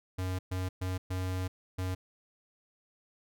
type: tone bursts at uneven times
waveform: square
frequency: 92.5 Hz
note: F#2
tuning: in tune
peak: -32 dBFS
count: 5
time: 0.18-0.39 / 0.51-0.69 / 0.81-0.98 / 1.1-1.48 / 1.78-1.95 s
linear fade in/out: 10 ms
effects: none